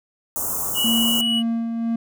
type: band-stop noise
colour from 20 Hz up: white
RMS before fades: -25 dBFS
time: 0.36-1.21 s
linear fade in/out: 0 ms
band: 1300 to 6400 Hz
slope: 48 dB/octave
type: tone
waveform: triangle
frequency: 2931 Hz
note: F#7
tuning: 17 cents flat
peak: -18 dBFS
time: 0.74-1.43 s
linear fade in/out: 50 ms
type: tone with tremolo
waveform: triangle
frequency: 230 Hz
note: A#3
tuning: 23 cents flat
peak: -17 dBFS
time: 0.84-1.96 s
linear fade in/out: 5 ms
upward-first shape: sine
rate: 2 Hz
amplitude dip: 40%
effects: none